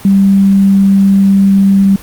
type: tone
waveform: sine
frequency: 196 Hz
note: G3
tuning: in tune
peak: -4 dBFS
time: 0.05-1.96 s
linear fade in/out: 2 ms
effects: pink hiss -32 dBFS RMS until 2.02 s + Opus 32 kbps